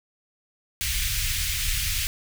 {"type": "band-stop noise", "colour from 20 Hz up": "pink", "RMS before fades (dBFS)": -26, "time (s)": [0.81, 2.07], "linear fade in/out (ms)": 0, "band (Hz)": [100, 2000], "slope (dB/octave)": 24, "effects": []}